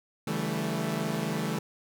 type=chord; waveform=sawtooth; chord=A dominant seventh; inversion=first; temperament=equal with one note detuned; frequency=141.99 / 164.81 / 196 / 220 Hz; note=C#3 / E3 / G3 / A3; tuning=+42 / 0 / 0 / 0 cents; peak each=-32 / -29 / -32 / -29 dBFS; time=0.27-1.59 s; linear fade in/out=5 ms; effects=none